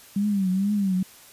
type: tone with vibrato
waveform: sine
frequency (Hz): 196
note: G3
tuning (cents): 0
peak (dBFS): -20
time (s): 0.16-1.03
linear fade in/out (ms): 5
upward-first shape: triangle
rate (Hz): 2.2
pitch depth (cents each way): 130
effects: white hiss -49 dBFS RMS until 1.32 s + resampled to 32000 Hz